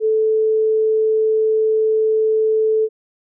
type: tone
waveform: sine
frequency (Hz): 437.4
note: A4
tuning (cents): -10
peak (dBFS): -13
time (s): 0-2.89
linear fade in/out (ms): 50
effects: none